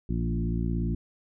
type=harmonic tone with a mistuned harmonic; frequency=57.6 Hz; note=A#1; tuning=20 cents flat; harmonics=1 / 2 / 3 / 4 / 5 / 6; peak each=-29 / -32 / -31 / -34 / -38 / -39 dBFS; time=0.09-0.95 s; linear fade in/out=5 ms; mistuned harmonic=3; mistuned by=-18 cents; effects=none